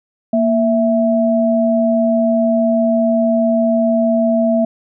sine tone pair together, 233.1 / 659.3 Hz, A#3 / E5, 0 / 0 cents, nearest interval octave + tritone, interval 1800 cents, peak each -14 dBFS, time 0.33-4.65 s, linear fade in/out 5 ms, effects none

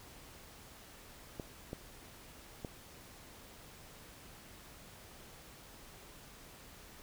clicks, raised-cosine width 2 ms, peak -27 dBFS, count 3, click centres 1.398 / 1.731 / 2.648 s, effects pink hiss -55 dBFS RMS until 7.02 s

